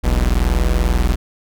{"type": "tone pair together", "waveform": "45% pulse", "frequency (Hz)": [41.27, 61.74], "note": ["E1", "B1"], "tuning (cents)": [3, 0], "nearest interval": "perfect fifth", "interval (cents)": 697, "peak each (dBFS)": [-16, -16], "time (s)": [0.03, 1.16], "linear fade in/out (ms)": 20, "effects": []}